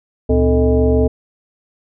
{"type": "tone with frequency modulation", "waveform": "sine", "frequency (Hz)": 254.7, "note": "C4", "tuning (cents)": -46, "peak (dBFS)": -10, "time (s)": [0.29, 1.08], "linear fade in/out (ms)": 10, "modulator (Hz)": 185, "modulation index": 1.6, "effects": []}